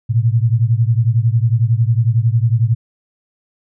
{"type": "beating tone pair", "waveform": "sine", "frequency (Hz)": [111.4, 122.4], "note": ["A2", "B2"], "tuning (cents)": [22, -15], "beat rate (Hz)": 11, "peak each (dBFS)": [-13, -15], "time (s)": [0.09, 2.75], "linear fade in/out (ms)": 20, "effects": []}